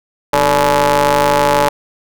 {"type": "ring-modulated tone", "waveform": "sawtooth", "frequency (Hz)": 138.59, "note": "C#3", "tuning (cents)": 0, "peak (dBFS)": -3, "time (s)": [0.33, 1.69], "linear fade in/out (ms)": 5, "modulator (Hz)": 719, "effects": []}